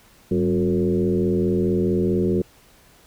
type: tone with frequency modulation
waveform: sine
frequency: 278.3 Hz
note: C#4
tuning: 7 cents sharp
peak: -17 dBFS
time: 0.31-2.42 s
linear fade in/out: 5 ms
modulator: 84.6 Hz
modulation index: 1.9
effects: pink hiss -53 dBFS RMS until 3.06 s